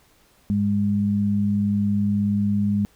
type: tone pair together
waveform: sine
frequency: 102.1 / 203.8 Hz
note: G#2 / G#3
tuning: -29 / -32 cents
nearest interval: octave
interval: 1197 cents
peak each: -25 / -19 dBFS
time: 0.5-2.85 s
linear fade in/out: 0 ms
effects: pink hiss -58 dBFS RMS until 2.95 s